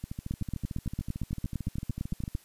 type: two click trains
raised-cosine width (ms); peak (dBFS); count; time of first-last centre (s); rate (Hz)
5; -23 / -19; 32 / 19; 0.04-2.353 / 0.31-2.351; 13.4 / 8.82
effects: white hiss -59 dBFS RMS until 2.44 s + resampled to 32000 Hz